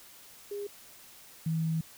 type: tone pair in turn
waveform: sine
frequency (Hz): 407 / 161.52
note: G#4 / E3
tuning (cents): -35 / -35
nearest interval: octave + major third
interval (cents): 1600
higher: first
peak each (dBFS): -34 / -27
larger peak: second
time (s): 0.51-0.67 / 1.46-1.81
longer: second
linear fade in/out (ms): 5
effects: white hiss -53 dBFS RMS until 1.97 s